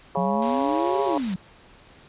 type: harmonic tone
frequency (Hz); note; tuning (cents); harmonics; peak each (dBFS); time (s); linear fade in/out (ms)
138.59; C#3; 0; 3 / 4 / 5 / 6 / 7 / 8; -31 / -28 / -28 / -31 / -28 / -34; 0.15-1.18; 2
type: exponential two-way sweep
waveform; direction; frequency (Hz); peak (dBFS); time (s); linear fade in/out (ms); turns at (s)
sine; up then down; 174.61 to 415.3 to 174.61; -24; 0.17-1.36; 5; 1.04
type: noise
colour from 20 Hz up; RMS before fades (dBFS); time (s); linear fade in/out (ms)
white; -36; 0.42-1.34; 2
effects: pink hiss -51 dBFS RMS until 2.08 s + resampled to 8000 Hz